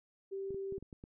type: tone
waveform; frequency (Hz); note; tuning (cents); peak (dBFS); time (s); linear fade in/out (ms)
sine; 389.8; G4; -10; -37; 0.31-0.79; 20
type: clicks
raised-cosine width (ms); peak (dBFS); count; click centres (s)
3; -35; 7; 0.506 / 0.545 / 0.724 / 0.781 / 0.826 / 0.928 / 1.039
effects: none